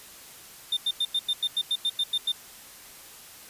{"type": "tone bursts", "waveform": "triangle", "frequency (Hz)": 3610, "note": "A7", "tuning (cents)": 44, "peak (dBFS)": -21, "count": 12, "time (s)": [0.72, 2.32], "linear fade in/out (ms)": 5, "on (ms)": 49, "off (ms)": 92, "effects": ["white hiss -47 dBFS RMS until 3.49 s", "resampled to 32000 Hz"]}